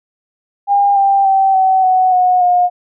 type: tone with pitch steps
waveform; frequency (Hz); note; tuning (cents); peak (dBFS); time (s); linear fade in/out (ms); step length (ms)
sine; 805 / 789.3 / 774 / 758.9 / 744.2 / 729.7 / 715.5; G5 / G5 / G5 / F#5 / F#5 / F#5 / F5; +46 / +12 / -22 / +44 / +10 / -24 / +42; -8; 0.67-2.7; 50; 290
effects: none